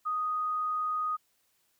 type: tone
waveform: sine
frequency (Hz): 1244.5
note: D#6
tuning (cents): 0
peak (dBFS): -28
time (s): 0.05-1.17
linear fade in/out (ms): 20
effects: white hiss -72 dBFS RMS until 1.79 s